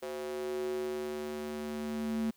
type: tone with high-pass filter sweep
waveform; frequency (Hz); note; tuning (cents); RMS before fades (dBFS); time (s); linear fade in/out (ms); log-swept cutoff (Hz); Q
square; 74.6; D2; +28; -36; 0.02-2.31; 10; 450 to 230; 5.6
effects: white hiss -67 dBFS RMS until 2.36 s